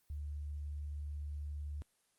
sine tone, 73.42 Hz, D2, in tune, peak -39 dBFS, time 0.1-1.82 s, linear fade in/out 0 ms, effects white hiss -75 dBFS RMS until 2.18 s + Opus 24 kbps

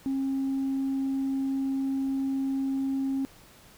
sine tone, 269.7 Hz, C#4, 47 cents flat, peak -24 dBFS, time 0.06-3.25 s, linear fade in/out 0 ms, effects tanh soft clip ceiling -23 dBFS + pink hiss -54 dBFS RMS until 3.77 s

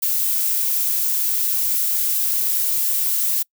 violet noise, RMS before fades -20 dBFS, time 0.02-3.43 s, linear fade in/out 10 ms, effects noise-tail reverb RT60 0.1 s tail -26 dB re dry

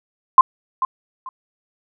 sine tone with echo, 1046.5 Hz, C6, in tune, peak -3 dBFS, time 0.38-0.41 s, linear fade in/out 2 ms, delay 440 ms, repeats 2, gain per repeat -13 dB, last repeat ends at 1.29 s, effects none

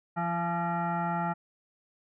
sine tone with frequency modulation, 341.2 Hz, F4, 40 cents flat, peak -27 dBFS, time 0.16-1.34 s, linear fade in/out 20 ms, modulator 513 Hz, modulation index 2.1, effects none

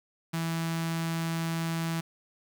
sawtooth tone with notch filter, 164.81 Hz, E3, in tune, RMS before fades -31 dBFS, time 0.33-2.01 s, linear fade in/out 10 ms, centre 460 Hz, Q 1.1, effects 9-bit

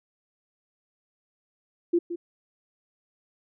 sine tone with echo, 344.4 Hz, F4, 24 cents flat, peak -18 dBFS, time 1.93-1.99 s, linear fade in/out 10 ms, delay 170 ms, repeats 1, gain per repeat -11 dB, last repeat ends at 2.16 s, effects none

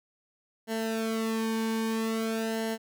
sawtooth tone with flanger, 223.4 Hz, A3, 27 cents sharp, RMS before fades -30 dBFS, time 0.67-2.78 s, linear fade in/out 50 ms, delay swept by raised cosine 0.82 to 1.55 ms, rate 0.5 Hz, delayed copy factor -0.8, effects none

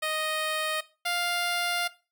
10% pulse tone pair in turn, 622.3 / 700.6 Hz, D#5 / F5, 0 / +5 cents, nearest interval major second, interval 205 cents, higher second, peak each -19 / -18 dBFS, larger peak second, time 0.02-0.81 / 1.05-1.88 s, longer second, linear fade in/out 10 ms, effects noise-tail reverb RT60 0.3 s tail -17 dB re dry

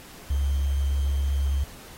sine tone with sample-and-hold, 69.3 Hz, C#2, in tune, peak -21 dBFS, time 0.3-1.64 s, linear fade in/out 5 ms, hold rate 3150 Hz, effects pink hiss -46 dBFS RMS until 1.97 s + AAC 48 kbps

